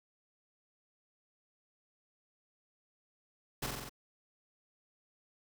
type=noise with echo; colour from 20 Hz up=pink; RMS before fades=-36 dBFS; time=3.62-3.67 s; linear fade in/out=10 ms; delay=45 ms; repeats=5; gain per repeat=-2 dB; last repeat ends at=3.895 s; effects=none